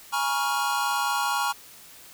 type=chord; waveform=square; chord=Bb minor seventh; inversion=third; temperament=equal with one note detuned; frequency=830.6 / 954.7 / 1108.7 / 1396.9 Hz; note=Ab5 / Bb5 / Db6 / F6; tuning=0 / +41 / 0 / 0 cents; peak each=-30 dBFS; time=0.12-1.53 s; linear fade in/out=20 ms; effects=white hiss -48 dBFS RMS until 2.13 s